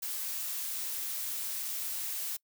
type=noise; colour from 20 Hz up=blue; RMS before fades=-36 dBFS; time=0.02-2.37 s; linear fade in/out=10 ms; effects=noise-tail reverb RT60 0.1 s tail -24 dB re dry